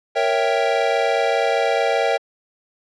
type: chord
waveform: square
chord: A# diminished seventh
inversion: none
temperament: equal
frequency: 466.2 / 554.4 / 659.3 / 784 Hz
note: A#4 / C#5 / E5 / G5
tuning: 0 / 0 / 0 / 0 cents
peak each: -23 dBFS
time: 0.15-2.18 s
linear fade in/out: 20 ms
effects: low-pass 4000 Hz 12 dB/octave